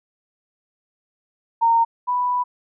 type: tone pair in turn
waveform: sine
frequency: 921 / 987.8 Hz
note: A#5 / B5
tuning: -21 / 0 cents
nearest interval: minor second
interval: 121 cents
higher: second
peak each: -13 / -18 dBFS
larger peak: first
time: 1.61-1.85 / 2.07-2.44 s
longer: second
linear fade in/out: 20 ms
effects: none